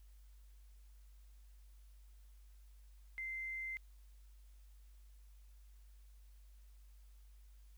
triangle tone with tanh clipping, 2080 Hz, C7, 11 cents flat, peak -40 dBFS, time 3.18-3.77 s, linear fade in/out 0 ms, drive 2 dB, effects added 50 Hz sine -57 dBFS peak until 7.77 s + white hiss -75 dBFS RMS until 7.77 s

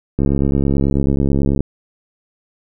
click train, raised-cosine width 3 ms, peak -4 dBFS, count 99, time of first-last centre 0.19-1.606 s, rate 69.2 Hz, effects none

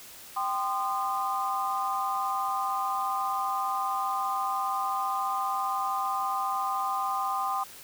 sine tone cluster, 783 / 1037 / 1222 Hz, G5 / C6 / D#6, -2 / -16 / -32 cents, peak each -31 dBFS, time 0.36-7.64 s, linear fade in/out 10 ms, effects white hiss -47 dBFS RMS until 7.83 s

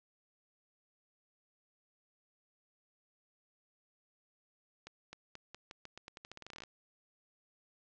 accelerating click train, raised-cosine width 0.2 ms, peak -30 dBFS, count 21, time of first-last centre 4.87-6.636 s, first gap 260 ms, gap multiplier 0.86, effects low-pass 7000 Hz 12 dB/octave

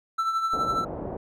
triangle tone with tremolo, 1330 Hz, E6, 15 cents sharp, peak -19 dBFS, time 0.18-0.85 s, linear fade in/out 10 ms, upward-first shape triangle, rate 12 Hz, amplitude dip 60%
white low-pass noise, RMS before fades -34 dBFS, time 0.53-1.17 s, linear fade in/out 5 ms, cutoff 710 Hz, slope 24 dB/octave
effects none

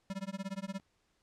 square tone with tremolo, 194.1 Hz, G3, 17 cents flat, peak -35 dBFS, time 0.1-0.8 s, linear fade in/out 0 ms, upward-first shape sine, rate 17 Hz, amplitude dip 100%, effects pink hiss -75 dBFS RMS until 1.22 s + low-pass 8000 Hz 12 dB/octave

